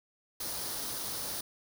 white noise with comb filter, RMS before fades -37 dBFS, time 0.4-1.41 s, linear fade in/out 5 ms, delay 0.2 ms, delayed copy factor +0.5, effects none

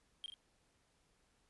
triangle tone with echo, 3200 Hz, G7, 35 cents sharp, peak -40 dBFS, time 0.24-0.26 s, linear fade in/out 0 ms, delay 40 ms, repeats 2, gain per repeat -4 dB, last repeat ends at 0.34 s, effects pink hiss -75 dBFS RMS until 1.49 s + resampled to 24000 Hz

